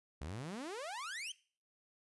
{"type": "exponential sweep", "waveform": "sawtooth", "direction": "up", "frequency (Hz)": [65.41, 3212], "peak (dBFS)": -38, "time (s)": [0.21, 1.32], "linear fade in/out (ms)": 5, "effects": ["noise-tail reverb RT60 0.4 s tail -19 dB re dry", "resampled to 24000 Hz"]}